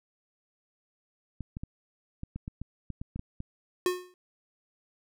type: clicks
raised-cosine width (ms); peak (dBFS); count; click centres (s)
5; -24; 12; 1.407 / 1.569 / 1.635 / 2.234 / 2.36 / 2.479 / 2.616 / 2.903 / 3.015 / 3.16 / 3.194 / 3.404
type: tone with exponential decay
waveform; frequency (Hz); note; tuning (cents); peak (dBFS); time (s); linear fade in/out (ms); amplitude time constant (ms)
square; 362; F#4; -38; -22; 3.86-4.14; 1; 60
effects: none